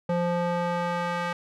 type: tone with band-pass filter sweep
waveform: square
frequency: 174 Hz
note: F3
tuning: 6 cents flat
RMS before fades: -27 dBFS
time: 0.09-1.33 s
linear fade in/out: 5 ms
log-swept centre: 520 to 1400 Hz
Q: 1
effects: none